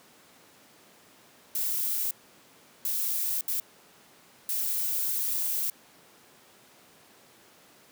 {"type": "noise bursts at uneven times", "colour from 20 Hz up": "violet", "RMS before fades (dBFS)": -29, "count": 4, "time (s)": [[1.55, 2.11], [2.85, 3.41], [3.48, 3.6], [4.49, 5.7]], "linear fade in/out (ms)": 2, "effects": ["pink hiss -56 dBFS RMS until 7.91 s", "high-pass 200 Hz 12 dB/octave"]}